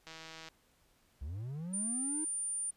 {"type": "click train", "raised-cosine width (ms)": 0.2, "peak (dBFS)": -31, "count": 68, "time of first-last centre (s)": [0.07, 0.486], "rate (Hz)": 161}
{"type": "linear sweep", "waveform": "triangle", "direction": "up", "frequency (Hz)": [61.74, 318], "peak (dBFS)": -36, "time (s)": [1.21, 2.25], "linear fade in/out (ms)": 10}
{"type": "tone", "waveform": "sine", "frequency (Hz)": 9200, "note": "D9", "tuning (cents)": -37, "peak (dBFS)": -34, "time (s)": [1.73, 2.71], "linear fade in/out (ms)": 10}
{"effects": ["pink hiss -70 dBFS RMS until 2.76 s", "resampled to 32000 Hz"]}